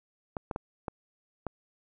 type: clicks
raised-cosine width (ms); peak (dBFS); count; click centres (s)
1; -19; 5; 0.368 / 0.512 / 0.561 / 0.882 / 1.467
effects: none